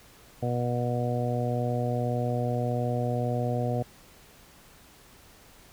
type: harmonic tone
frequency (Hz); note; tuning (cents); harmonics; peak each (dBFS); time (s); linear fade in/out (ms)
121.7; B2; -25; 1 / 2 / 3 / 4 / 5 / 6; -28 / -33 / -39 / -33 / -34 / -35; 0.42-3.83; 10
effects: pink hiss -54 dBFS RMS until 5.72 s